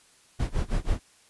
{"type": "noise with tremolo", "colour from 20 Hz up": "brown", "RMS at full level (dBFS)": -24, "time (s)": [0.39, 1], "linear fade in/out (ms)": 10, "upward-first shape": "sine", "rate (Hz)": 6.2, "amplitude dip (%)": 95, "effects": ["white hiss -59 dBFS RMS until 1.29 s", "resampled to 24000 Hz"]}